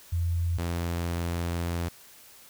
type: tone pair in turn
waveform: sine / sawtooth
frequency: 85.6 / 85.6 Hz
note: F2 / F2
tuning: -34 / -34 cents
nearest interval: unison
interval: 0 cents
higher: neither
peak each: -24 dBFS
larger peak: neither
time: 0.12-0.58 / 0.58-1.89 s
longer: second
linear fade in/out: 10 ms
effects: white hiss -52 dBFS RMS until 2.49 s